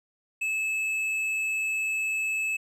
triangle tone with tanh clipping, 2604 Hz, E7, 22 cents flat, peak -27 dBFS, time 0.41-2.57 s, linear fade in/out 10 ms, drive 11 dB, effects none

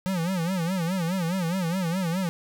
square tone with vibrato, 177.3 Hz, F3, 26 cents sharp, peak -25 dBFS, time 0.06-2.29 s, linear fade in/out 0 ms, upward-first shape sine, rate 4.8 Hz, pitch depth 150 cents each way, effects none

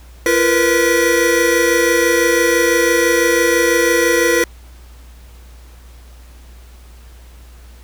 square tone cluster, 340.9 / 470.3 / 496.3 / 1951 Hz, F4 / A#4 / B4 / B6, -42 / +15 / +8 / -22 cents, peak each -18 dBFS, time 0.26-4.44 s, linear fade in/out 2 ms, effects added 60 Hz sine -37 dBFS peak until 7.83 s + pink hiss -48 dBFS RMS until 7.83 s

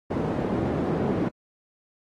white band-pass noise, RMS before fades -26 dBFS, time 0.1-1.29 s, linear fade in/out 10 ms, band 100 to 370 Hz, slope 12 dB/octave, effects AAC 32 kbps

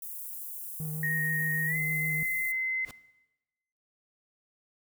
white high-pass noise, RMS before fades -40 dBFS, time 0.02-2.52 s, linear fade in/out 2 ms, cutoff 10000 Hz, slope 24 dB/octave
triangle tone with vibrato, 155.56 Hz, D#3, in tune, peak -31 dBFS, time 0.8-2.23 s, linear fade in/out 0 ms, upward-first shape triangle, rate 6.5 Hz, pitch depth 28 cents each way
sine tone with pitch glide, 1864.7 to 2057 Hz, A#6 to C7, 0 to -30 cents, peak -28 dBFS, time 1.03-2.85 s, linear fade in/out 2 ms, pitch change +170 cents, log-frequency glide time 1.66-1.77 s
pink noise with exponential growth, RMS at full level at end -40 dBFS, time 2.8-2.91 s, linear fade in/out 2 ms, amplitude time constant 23 ms
effects noise-tail reverb RT60 1.0 s tail -17 dB re dry

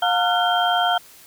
sine tone cluster, 713 / 905 / 1376 / 1476 / 3175 Hz, F5 / A5 / F6 / F#6 / G7, +36 / +48 / -26 / -5 / +21 cents, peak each -19 / -26 / -24 / -27 / -24 dBFS, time 0.02-0.98 s, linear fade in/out 5 ms, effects white hiss -47 dBFS RMS until 1.26 s

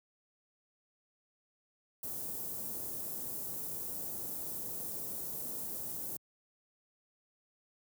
white band-stop noise, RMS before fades -40 dBFS, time 2.03-6.17 s, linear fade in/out 5 ms, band 520 to 12000 Hz, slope 12 dB/octave, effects high-pass 80 Hz 12 dB/octave

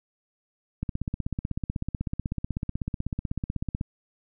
click train, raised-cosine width 5 ms, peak -16 dBFS, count 49, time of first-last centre 0.83-3.811 s, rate 16.1 Hz, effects none

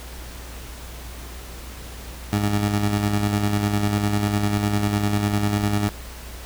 20% pulse tone with tremolo, 103.1 Hz, G#2, 12 cents flat, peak -13 dBFS, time 2.33-5.89 s, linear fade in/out 0 ms, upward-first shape square, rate 10 Hz, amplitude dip 40%, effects added 60 Hz sine -36 dBFS peak until 6.45 s + pink hiss -40 dBFS RMS until 6.45 s

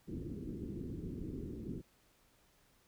white low-pass noise, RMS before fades -43 dBFS, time 0.07-1.82 s, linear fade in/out 20 ms, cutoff 380 Hz, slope 48 dB/octave, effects pink hiss -70 dBFS RMS until 2.87 s

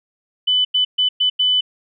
sine tone bursts at uneven times, 3000 Hz, F#7, 23 cents sharp, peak -13 dBFS, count 5, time 0.47-0.65 / 0.74-0.85 / 0.98-1.09 / 1.2-1.3 / 1.39-1.61 s, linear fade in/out 10 ms, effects none

